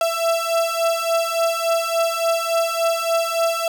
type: beating tone pair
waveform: 35% pulse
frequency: 664 / 667.5 Hz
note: E5 / E5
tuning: +12 / +22 cents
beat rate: 3.5 Hz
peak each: -20 / -19 dBFS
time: 0.01-3.68 s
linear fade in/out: 2 ms
effects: none